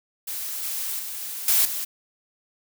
blue noise with level steps, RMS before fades -31 / -29 / -33 / -19 / -29 dBFS, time 0.27-1.85 s, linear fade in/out 10 ms, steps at 0.63 / 0.99 / 1.48 / 1.65 s, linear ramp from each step 2 ms, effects none

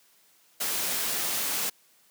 white noise, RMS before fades -29 dBFS, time 0.6-1.7 s, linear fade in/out 10 ms, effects white hiss -62 dBFS RMS until 2.1 s + high-pass 150 Hz 12 dB/octave

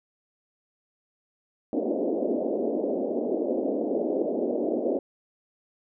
pink band-pass noise, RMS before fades -27 dBFS, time 1.73-4.99 s, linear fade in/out 2 ms, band 240 to 630 Hz, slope 48 dB/octave, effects none

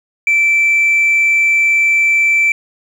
sine tone, 2331 Hz, D7, 14 cents flat, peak -7 dBFS, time 0.27-2.52 s, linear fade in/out 2 ms, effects tanh soft clip ceiling -7 dBFS + 7-bit

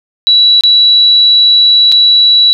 sine tone with dropouts, 3926 Hz, B7, 11 cents flat, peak -3 dBFS, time 0.27-2.53 s, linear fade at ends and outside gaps 0 ms, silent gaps 0.609-0.636 / 1.918-1.923 s, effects none

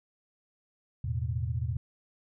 sine chord, E suspended fourth, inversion none, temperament equal with one note detuned, 82.41 / 110 / 125.12 Hz, E2 / A2 / B2, 0 / 0 / +23 cents, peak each -33 dBFS, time 1.04-1.77 s, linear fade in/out 5 ms, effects none

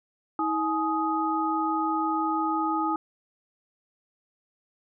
sine tone cluster, 320.3 / 845 / 1249 Hz, E4 / G#5 / D#6, -50 / +30 / +6 cents, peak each -28 dBFS, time 0.39-2.96 s, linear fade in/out 2 ms, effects none

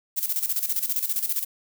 violet noise with tremolo, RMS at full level -24 dBFS, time 0.16-1.45 s, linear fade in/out 20 ms, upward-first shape square, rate 15 Hz, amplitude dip 70%, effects none

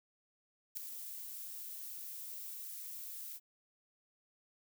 violet noise with ADSR envelope, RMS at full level -37 dBFS, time 0.75-3.4 s, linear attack 21 ms, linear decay 5 ms, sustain -9 dB, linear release 48 ms, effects none

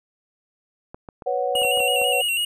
clicks, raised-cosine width 1 ms, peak -23 dBFS, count 9, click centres 0.945 / 1.088 / 1.222 / 1.553 / 1.618 / 1.649 / 1.774 / 1.804 / 2.016 s
sine chord, B suspended second, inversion none, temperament equal, 493.9 / 554.4 / 740 Hz, B4 / C#5 / F#5, 0 / 0 / 0 cents, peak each -25 dBFS, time 1.26-2.22 s, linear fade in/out 10 ms
square tone with vibrato, 2810 Hz, F7, 10 cents sharp, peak -21 dBFS, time 1.55-2.45 s, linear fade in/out 5 ms, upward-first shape square, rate 6.1 Hz, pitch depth 44 cents each way
effects none

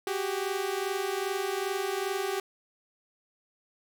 sawtooth tone pair together, 377.5 / 400 Hz, F#4 / G4, +35 / +35 cents, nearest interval minor second, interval 100 cents, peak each -28 dBFS, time 0.07-2.4 s, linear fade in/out 2 ms, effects none

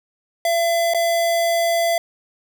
square tone with dropouts, 675 Hz, E5, 41 cents sharp, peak -17 dBFS, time 0.45-1.98 s, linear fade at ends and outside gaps 2 ms, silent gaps 0.937-0.946 s, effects none

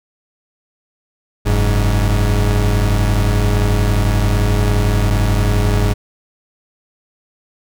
40% pulse tone pair together, 46.25 / 103.83 Hz, F#1 / G#2, 0 / 0 cents, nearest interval octave + major second, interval 1400 cents, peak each -14 dBFS, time 1.45-5.94 s, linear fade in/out 20 ms, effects none

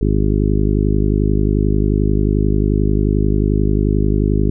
harmonic tone, 51.3 Hz, G#1, 21 cents flat, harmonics 1 / 2 / 3 / 4 / 5 / 6 / 7 / 8, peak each -16 / -19 / -21 / -22 / -23 / -24 / -24 / -25 dBFS, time 0.01-4.5 s, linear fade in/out 5 ms, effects none

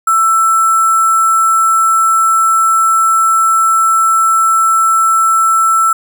sine tone with sample-and-hold, 1330 Hz, E6, 15 cents sharp, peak -7 dBFS, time 0.07-5.93 s, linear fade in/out 5 ms, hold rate 8820 Hz, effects none

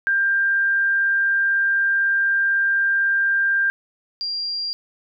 sine tone pair in turn, 1591 / 4768 Hz, G6 / D8, +25 / +25 cents, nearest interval octave + perfect fifth, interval 1900 cents, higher second, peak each -16 / -23 dBFS, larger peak first, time 0.07-3.7 / 4.21-4.73 s, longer first, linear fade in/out 0 ms, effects none

